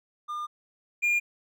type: tone pair in turn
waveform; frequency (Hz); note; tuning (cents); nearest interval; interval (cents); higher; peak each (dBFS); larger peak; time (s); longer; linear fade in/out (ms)
triangle; 1206 / 2412; D6 / D7; +46 / +46; octave; 1200; second; -29 / -20; second; 0.28-0.47 / 1.02-1.2; first; 20
effects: none